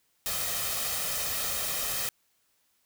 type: noise with comb filter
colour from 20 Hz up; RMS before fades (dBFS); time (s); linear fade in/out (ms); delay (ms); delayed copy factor
white; -31; 0.26-2.09; 0; 1.6; +0.6
effects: white hiss -71 dBFS RMS until 2.85 s